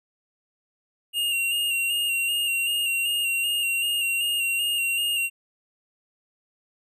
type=tone with vibrato; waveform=square; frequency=2794 Hz; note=F7; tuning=in tune; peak=-23 dBFS; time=1.13-5.3 s; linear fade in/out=50 ms; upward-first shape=square; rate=2.6 Hz; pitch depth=28 cents each way; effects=none